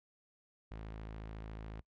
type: tone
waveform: sawtooth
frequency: 54 Hz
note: A1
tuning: 32 cents flat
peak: -40 dBFS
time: 0.71-1.81 s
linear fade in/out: 5 ms
effects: noise-tail reverb RT60 0.1 s tail -23 dB re dry + low-pass 3000 Hz 12 dB/octave